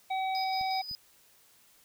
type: harmonic tone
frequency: 761 Hz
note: F#5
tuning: 48 cents sharp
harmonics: 1 / 3 / 5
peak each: -29 / -39 / -43 dBFS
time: 0.1-0.82 s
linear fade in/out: 10 ms
type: tone with tremolo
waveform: triangle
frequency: 4978 Hz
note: D#8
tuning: in tune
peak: -34 dBFS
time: 0.35-0.95 s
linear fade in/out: 0 ms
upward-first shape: square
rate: 5.6 Hz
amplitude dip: 50%
type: clicks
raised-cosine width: 5 ms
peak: -38 dBFS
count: 2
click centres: 0.612 / 0.913 s
effects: white hiss -62 dBFS RMS until 1.84 s